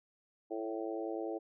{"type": "harmonic tone with a mistuned harmonic", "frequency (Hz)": 110.3, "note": "A2", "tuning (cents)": 5, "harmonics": [3, 4, 5, 6, 7], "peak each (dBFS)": [-39, -41, -43, -45, -46], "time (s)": [0.5, 1.39], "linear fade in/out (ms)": 20, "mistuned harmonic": 3, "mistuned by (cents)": 16, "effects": []}